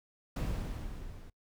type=noise with level ramp; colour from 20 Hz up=brown; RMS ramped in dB=-31 to -49 dBFS; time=0.36-1.3 s; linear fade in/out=5 ms; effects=noise-tail reverb RT60 0.1 s tail -24 dB re dry